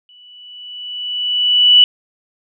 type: tone with exponential growth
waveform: sine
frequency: 2960 Hz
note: F#7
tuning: in tune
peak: -3 dBFS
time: 0.09-1.84 s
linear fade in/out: 1 ms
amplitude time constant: 380 ms
effects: none